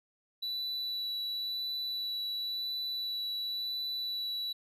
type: tone with vibrato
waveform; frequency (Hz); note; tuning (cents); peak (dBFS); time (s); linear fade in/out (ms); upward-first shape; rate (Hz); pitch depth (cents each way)
triangle; 3953; B7; +1; -32; 0.42-4.53; 10; sine; 0.95; 9
effects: none